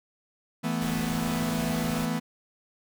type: chord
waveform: 45% pulse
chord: E suspended fourth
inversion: none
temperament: equal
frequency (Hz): 164.81 / 220 / 246.9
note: E3 / A3 / B3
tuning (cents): 0 / 0 / 0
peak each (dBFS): -31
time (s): 0.63-2.2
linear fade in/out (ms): 20
type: noise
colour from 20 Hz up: pink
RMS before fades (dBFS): -37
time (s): 0.81-2.06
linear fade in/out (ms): 10
effects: none